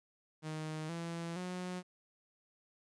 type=tone with pitch steps; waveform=sawtooth; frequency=156 / 168.17 / 181.28 Hz; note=D#3 / E3 / F#3; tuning=+5 / +35 / -35 cents; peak=-35 dBFS; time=0.42-1.83 s; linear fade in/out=50 ms; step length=470 ms; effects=resampled to 22050 Hz + 12-bit